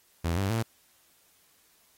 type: tone with pitch steps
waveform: sawtooth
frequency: 84 / 97.61 / 113.43 Hz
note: E2 / G2 / A#2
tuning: +33 / -7 / -47 cents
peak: -22 dBFS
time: 0.24-0.63 s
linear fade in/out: 10 ms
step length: 130 ms
effects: white hiss -64 dBFS RMS until 1.97 s + AAC 48 kbps